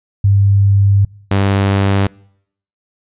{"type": "tone pair in turn", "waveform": ["sine", "sawtooth"], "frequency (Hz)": [99.5, 98.53], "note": ["G2", "G2"], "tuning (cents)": [26, 9], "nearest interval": "unison", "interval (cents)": 17, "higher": "first", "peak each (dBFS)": -7, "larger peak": "neither", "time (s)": [[0.24, 1.05], [1.31, 2.07]], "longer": "first", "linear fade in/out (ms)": 5, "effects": ["noise-tail reverb RT60 0.7 s tail -25 dB re dry", "resampled to 8000 Hz"]}